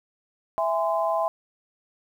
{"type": "chord", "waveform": "sine", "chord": "E augmented", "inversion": "none", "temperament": "just", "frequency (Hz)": [659.3, 824.1, 1030.1], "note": ["E5", "G#5", "B#5"], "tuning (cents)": [0, -14, -27], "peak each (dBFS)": [-24, -28, -27], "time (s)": [0.58, 1.28], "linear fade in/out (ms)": 0, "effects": ["9-bit"]}